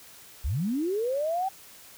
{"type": "linear sweep", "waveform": "sine", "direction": "up", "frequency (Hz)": [49, 784], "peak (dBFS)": -25, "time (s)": [0.44, 1.49], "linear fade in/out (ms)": 10, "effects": ["white hiss -50 dBFS RMS until 1.97 s"]}